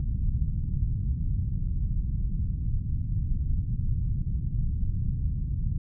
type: low-pass noise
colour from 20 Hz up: pink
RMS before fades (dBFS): -27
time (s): 0-5.78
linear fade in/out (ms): 2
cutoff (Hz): 150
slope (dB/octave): 24
effects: none